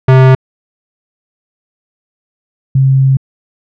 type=tone pair in turn; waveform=square / sine; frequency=130.81 / 134.02 Hz; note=C3 / C3; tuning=0 / +42 cents; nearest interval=unison; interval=42 cents; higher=second; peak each=-3 / -5 dBFS; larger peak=first; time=0.08-0.35 / 2.75-3.17 s; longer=second; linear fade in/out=5 ms; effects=low-pass 2000 Hz 12 dB/octave